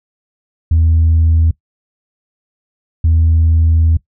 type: tone pair in turn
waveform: sine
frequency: 81.2 / 81.2 Hz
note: E2 / E2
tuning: -26 / -26 cents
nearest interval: unison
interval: 0 cents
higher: neither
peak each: -6 dBFS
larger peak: neither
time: 0.71-1.51 / 3.04-3.97 s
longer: second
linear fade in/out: 5 ms
effects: noise-tail reverb RT60 0.1 s tail -20 dB re dry + tanh soft clip ceiling -5 dBFS